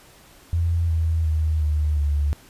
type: tone with pitch steps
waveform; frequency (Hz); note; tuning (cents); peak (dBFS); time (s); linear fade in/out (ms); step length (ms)
sine; 84.4 / 81.34 / 78.38 / 75.54 / 72.8; E2 / E2 / D#2 / D2 / D2; +41 / -23 / +13 / +49 / -15; -18; 0.53-2.33; 0; 360
effects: pink hiss -50 dBFS RMS until 2.49 s + resampled to 32000 Hz